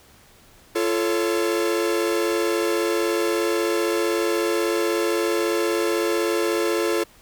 45% pulse chord, F augmented, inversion none, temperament equal with one note detuned, 343.8 / 440 / 554.4 Hz, F4 / A4 / C#5, -27 / 0 / 0 cents, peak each -23 / -24 / -28 dBFS, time 0.75-7.04 s, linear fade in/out 10 ms, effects pink hiss -52 dBFS RMS until 7.21 s

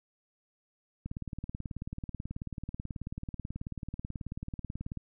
click train, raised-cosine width 5 ms, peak -25 dBFS, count 73, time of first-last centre 1.06-4.973 s, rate 18.4 Hz, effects none

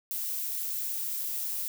violet noise, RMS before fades -33 dBFS, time 0.11-1.68 s, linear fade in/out 0 ms, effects none

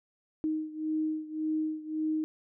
sine beating tone pair, 311.2 / 313 Hz, D#4 / D#4, 0 / +10 cents, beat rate 1.8 Hz, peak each -31 / -34 dBFS, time 0.44-2.24 s, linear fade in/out 0 ms, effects none

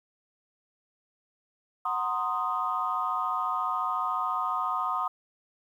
sine chord, C half-diminished seventh, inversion second, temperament equal, 740 / 932.3 / 1046.5 / 1244.5 Hz, Gb5 / Bb5 / C6 / Eb6, 0 / 0 / 0 / 0 cents, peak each -34 / -35 / -31 / -29 dBFS, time 1.85-5.08 s, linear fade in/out 5 ms, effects tanh soft clip ceiling -16 dBFS + 10-bit

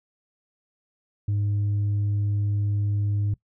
sine tone, 102.5 Hz, G#2, 22 cents flat, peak -19 dBFS, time 1.28-3.34 s, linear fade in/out 5 ms, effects noise-tail reverb RT60 0.1 s tail -21 dB re dry + tanh soft clip ceiling -20 dBFS

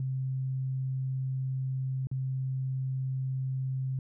sine tone with dropouts, 131.6 Hz, C3, 10 cents sharp, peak -29 dBFS, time 0-3.99 s, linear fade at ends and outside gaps 2 ms, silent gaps 2.071-2.114 s, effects none

